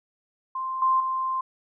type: tone with level steps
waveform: sine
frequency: 1046.5 Hz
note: C6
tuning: in tune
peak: -27 / -18 / -24 dBFS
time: 0.55-1.41 s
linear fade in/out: 5 ms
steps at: 0.82 / 1 s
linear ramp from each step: 2 ms
effects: none